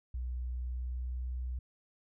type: tone with pitch glide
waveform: sine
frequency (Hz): 61.74 to 62.39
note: B1 to B1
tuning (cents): 0 to +18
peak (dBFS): -34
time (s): 0.14-1.59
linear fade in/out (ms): 5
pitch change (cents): +18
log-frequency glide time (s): 0.57-1.2
effects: none